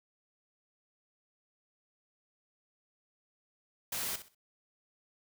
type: noise with echo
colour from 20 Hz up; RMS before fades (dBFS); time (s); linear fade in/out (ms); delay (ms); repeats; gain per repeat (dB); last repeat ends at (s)
white; -36; 3.92-4.16; 5; 63; 3; -12; 4.349
effects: none